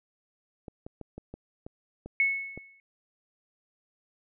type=clicks; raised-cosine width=2 ms; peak=-27 dBFS; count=8; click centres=0.682 / 0.865 / 1.013 / 1.18 / 1.34 / 1.665 / 2.06 / 2.576 s
type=tone with exponential decay; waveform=sine; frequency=2200 Hz; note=C#7; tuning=14 cents flat; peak=-19 dBFS; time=2.2-2.8 s; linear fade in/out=1 ms; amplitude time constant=130 ms
effects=none